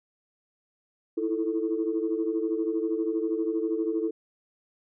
sine tone cluster, 322.7 / 335.2 / 441.2 Hz, E4 / E4 / A4, -37 / +29 / +5 cents, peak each -29 dBFS, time 1.17-4.11 s, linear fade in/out 10 ms, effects tanh soft clip ceiling -16 dBFS

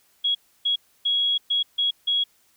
sine tone bursts at uneven times, 3322 Hz, G#7, in tune, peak -19 dBFS, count 6, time 0.24-0.35 / 0.65-0.76 / 1.05-1.38 / 1.5-1.63 / 1.78-1.91 / 2.07-2.24 s, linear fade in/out 10 ms, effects white hiss -62 dBFS RMS until 2.56 s

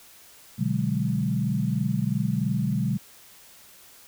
sine chord, G# half-diminished seventh, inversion first, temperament equal, 123.47 / 146.83 / 185 / 207.7 Hz, B2 / D3 / F#3 / G#3, 0 / 0 / 0 / 0 cents, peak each -28 dBFS, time 0.58-2.98 s, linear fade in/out 20 ms, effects white hiss -51 dBFS RMS until 4.07 s

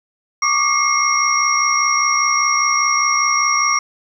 sine tone cluster, 1127 / 1192 / 2150 / 5620 Hz, C#6 / D6 / C7 / F8, +28 / +25 / +47 / +10 cents, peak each -20 / -18 / -19 / -19 dBFS, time 0.42-3.79 s, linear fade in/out 5 ms, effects 8-bit

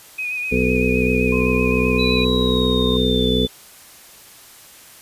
sine tone with vibrato, 2489 Hz, D#7, in tune, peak -22 dBFS, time 0.18-2.25 s, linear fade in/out 10 ms, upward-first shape sine, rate 7.8 Hz, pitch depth 34 cents each way
harmonic tone, 62.6 Hz, B1, 24 cents sharp, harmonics 1 / 2 / 3 / 4 / 6 / 7 / 8, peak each -23 / -27 / -23 / -21 / -27 / -21 / -27 dBFS, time 0.51-3.47 s, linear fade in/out 20 ms
sine tone with tremolo, 1042 Hz, C6, 7 cents flat, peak -29 dBFS, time 1.32-2.97 s, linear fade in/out 5 ms, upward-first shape triangle, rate 13 Hz, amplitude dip 25%
sine tone with pitch glide, 3951 to 3500 Hz, B7 to A7, 0 to -10 cents, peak -22 dBFS, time 1.98-3.48 s, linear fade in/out 20 ms, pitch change -210 cents, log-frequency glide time 2.13-3.34 s
effects white hiss -44 dBFS RMS until 5.01 s + resampled to 32000 Hz

